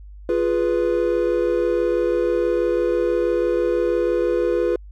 triangle chord, F diminished, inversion none, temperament equal, 349.2 / 415.3 / 493.9 Hz, F4 / Ab4 / Cb5, 0 / 0 / 0 cents, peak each -19 / -22 / -19 dBFS, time 0.29-4.76 s, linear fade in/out 2 ms, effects added 50 Hz sine -37 dBFS peak until 4.91 s

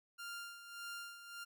sawtooth tone with tremolo, 1396.9 Hz, F6, in tune, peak -40 dBFS, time 0.18-1.45 s, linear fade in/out 20 ms, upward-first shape sine, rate 1.7 Hz, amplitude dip 65%, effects none

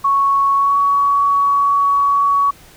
sine tone with pitch glide, 1108.7 to 1125.5 Hz, C#6 to C#6, 0 to +26 cents, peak -11 dBFS, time 0.04-2.51 s, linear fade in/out 10 ms, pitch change +26 cents, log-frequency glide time 0.55-0.78 s, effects pink hiss -44 dBFS RMS until 2.76 s

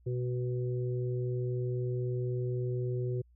harmonic tone, 123.9 Hz, B2, 6 cents sharp, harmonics 1 / 3 / 4, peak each -31 / -36 / -44 dBFS, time 0.06-3.22 s, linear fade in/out 10 ms, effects added 60 Hz sine -59 dBFS peak until 3.35 s

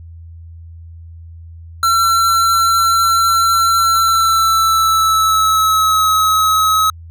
square tone with pitch glide, 1352 to 1279.8 Hz, E6 to D#6, +43 to +48 cents, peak -11 dBFS, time 1.83-6.9 s, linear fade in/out 2 ms, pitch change -95 cents, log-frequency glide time 3.84-6.05 s, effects added 83 Hz sine -32 dBFS peak until 7.1 s

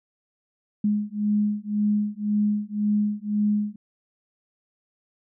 sine beating tone pair, 207.7 / 209.6 Hz, G#3 / G#3, 0 / +16 cents, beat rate 1.9 Hz, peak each -24 dBFS, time 0.84-3.76 s, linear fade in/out 5 ms, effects none

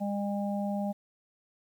harmonic tone, 202 Hz, G#3, 48 cents flat, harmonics 1 / 3 / 4, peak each -30 / -36 / -38 dBFS, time 0-0.93 s, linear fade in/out 20 ms, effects 10-bit

